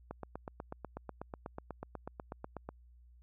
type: click train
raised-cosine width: 1 ms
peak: -27 dBFS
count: 22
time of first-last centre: 0.11-2.69 s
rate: 8.14 Hz
effects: added 60 Hz sine -57 dBFS peak until 3.22 s